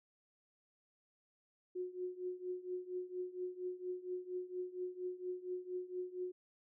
sine tone with tremolo, 363.6 Hz, F#4, 30 cents flat, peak -36 dBFS, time 1.75-6.32 s, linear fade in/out 10 ms, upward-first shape triangle, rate 4.3 Hz, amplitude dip 90%, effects none

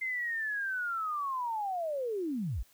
sine linear sweep, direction down, 2093 to 36.71 Hz, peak -31 dBFS, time 0.01-2.63 s, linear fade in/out 10 ms, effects white hiss -64 dBFS RMS until 2.73 s

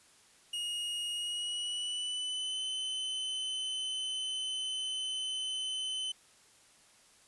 45% pulse tone with pitch glide, 2871 to 3042 Hz, F7 to F#7, +47 to +47 cents, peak -34 dBFS, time 0.53-6.12 s, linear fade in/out 5 ms, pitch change +100 cents, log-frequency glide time 1.14-2.61 s, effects white hiss -62 dBFS RMS until 7.27 s + resampled to 24000 Hz

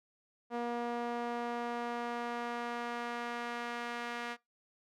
sawtooth tone with band-pass filter sweep, 238.2 Hz, A#3, 38 cents sharp, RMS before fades -38 dBFS, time 0.5-4.37 s, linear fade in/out 50 ms, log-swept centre 700 to 1700 Hz, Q 1, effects noise-tail reverb RT60 0.2 s tail -24 dB re dry

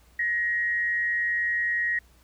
sine tone with frequency modulation, 1891 Hz, A#6, 24 cents sharp, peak -23 dBFS, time 0.19-1.99 s, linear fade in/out 5 ms, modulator 170 Hz, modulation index 0.34, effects added 60 Hz sine -56 dBFS peak until 2.23 s + pink hiss -61 dBFS RMS until 2.23 s

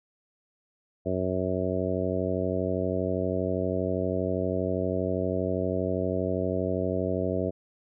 harmonic tone, 92.5 Hz, F#2, in tune, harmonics 1 / 2 / 3 / 4 / 5 / 6 / 7, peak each -33 / -33 / -33 / -33 / -33 / -33 / -33 dBFS, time 1.05-7.51 s, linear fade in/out 20 ms, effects none

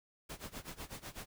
pink noise with tremolo, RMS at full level -44 dBFS, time 0.29-1.26 s, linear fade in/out 10 ms, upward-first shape sine, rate 8 Hz, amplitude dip 90%, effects none

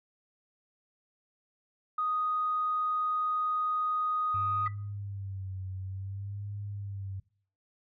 sine tone, 1244.5 Hz, D#6, in tune, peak -27 dBFS, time 1.98-4.68 s, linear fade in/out 5 ms
sine tone with vibrato, 98 Hz, G2, in tune, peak -35 dBFS, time 4.34-7.2 s, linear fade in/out 5 ms, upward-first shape sine, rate 0.56 Hz, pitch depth 70 cents each way
sine tone with exponential decay, 1975.5 Hz, B6, in tune, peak -35 dBFS, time 4.66-4.74 s, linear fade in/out 2 ms, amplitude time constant 17 ms
effects noise-tail reverb RT60 0.5 s tail -21 dB re dry + tanh soft clip ceiling -19 dBFS

